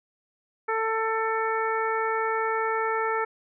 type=harmonic tone; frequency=445 Hz; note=A4; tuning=20 cents sharp; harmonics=1 / 2 / 3 / 4 / 5; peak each=-28 / -29 / -29 / -33 / -36 dBFS; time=0.68-3.25 s; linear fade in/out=10 ms; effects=none